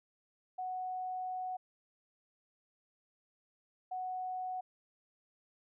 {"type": "tone bursts at uneven times", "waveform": "sine", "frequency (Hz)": 740, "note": "F#5", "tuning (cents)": 0, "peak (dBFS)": -36, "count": 2, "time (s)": [[0.58, 1.57], [3.91, 4.61]], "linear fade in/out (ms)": 10, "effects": []}